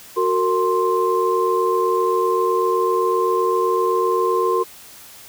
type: tone cluster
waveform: sine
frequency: 369.4 / 457.2 / 1050 Hz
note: F#4 / A#4 / C6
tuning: -3 / -34 / +6 cents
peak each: -20 dBFS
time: 0.16-4.64 s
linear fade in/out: 20 ms
effects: white hiss -42 dBFS RMS until 5.28 s